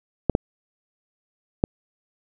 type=clicks; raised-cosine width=2 ms; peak=-4 dBFS; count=3; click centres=0.297 / 0.351 / 1.639 s; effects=none